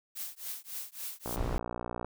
blue noise with tremolo, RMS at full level -37 dBFS, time 0.15-1.37 s, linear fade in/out 20 ms, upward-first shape triangle, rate 3.6 Hz, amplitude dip 100%
click train, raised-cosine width 1 ms, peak -22 dBFS, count 48, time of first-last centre 1.26-2.046 s, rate 59.8 Hz
brown noise, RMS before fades -32 dBFS, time 1.37-1.58 s, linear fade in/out 0 ms
effects none

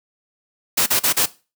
white noise bursts, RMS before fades -17 dBFS, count 4, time 0.77-1.26 s, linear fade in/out 10 ms, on 94 ms, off 38 ms, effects noise-tail reverb RT60 0.3 s tail -18 dB re dry + high-pass 100 Hz 12 dB/octave

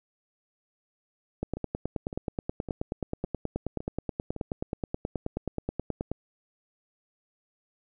two click trains, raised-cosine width 2 ms, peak -23 / -16 dBFS, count 6 / 45, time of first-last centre 1.57-4.363 / 1.43-6.116 s, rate 1.79 / 9.39 Hz, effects none

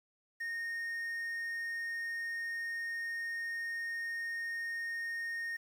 triangle tone with quantisation, 1847 Hz, A#6, 16 cents flat, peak -34 dBFS, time 0.4-5.57 s, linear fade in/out 10 ms, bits 10, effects none

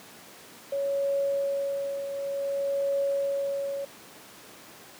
sine tone with tremolo, 557 Hz, C#5, 8 cents sharp, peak -23 dBFS, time 0.72-3.85 s, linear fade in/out 5 ms, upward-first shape triangle, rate 0.55 Hz, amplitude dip 60%, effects pink hiss -48 dBFS RMS until 4.99 s + high-pass 200 Hz 12 dB/octave

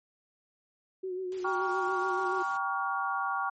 sine tone with vibrato, 370 Hz, F#4, in tune, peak -32 dBFS, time 1.03-2.43 s, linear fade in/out 10 ms, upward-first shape sine, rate 7 Hz, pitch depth 41 cents each way
white noise, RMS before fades -50 dBFS, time 1.32-2.57 s, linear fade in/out 0 ms
sine chord, G half-diminished seventh, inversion none, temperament just, 784 / 940.8 / 1128.9 / 1411.2 Hz, G5 / Bb5 / Db6 / F6, 0 / +16 / +31 / +18 cents, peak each -34 / -37 / -32 / -34 dBFS, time 1.44-3.5 s, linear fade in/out 10 ms
effects MP3 32 kbps

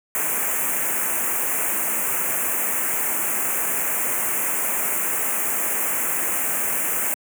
white band-stop noise, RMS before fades -23 dBFS, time 0.15-7.14 s, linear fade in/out 0 ms, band 2600 to 6900 Hz, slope 48 dB/octave, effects high-pass 200 Hz 12 dB/octave

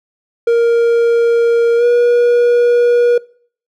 triangle tone with pitch glide, 467.4 to 480.5 Hz, A#4 to B4, +5 to -48 cents, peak -6 dBFS, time 0.47-3.18 s, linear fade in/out 5 ms, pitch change +47 cents, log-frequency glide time 1.77-1.84 s, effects noise-tail reverb RT60 0.5 s tail -22 dB re dry

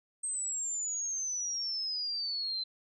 sine exponential sweep, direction down, 8372 to 4058 Hz, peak -32 dBFS, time 0.23-2.64 s, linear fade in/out 10 ms, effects none

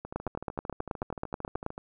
two click trains, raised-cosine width 1 ms, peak -17 / -24 dBFS, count 15 / 24, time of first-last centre 0.16-1.664 / 0.05-1.779 s, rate 9.31 / 13.3 Hz, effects none

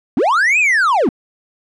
triangle linear two-way sweep, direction up then down, 200.6 to 2600 to 200.6 Hz, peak -9 dBFS, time 0.17-1.09 s, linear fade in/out 2 ms, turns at 0.59 s, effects resampled to 24000 Hz

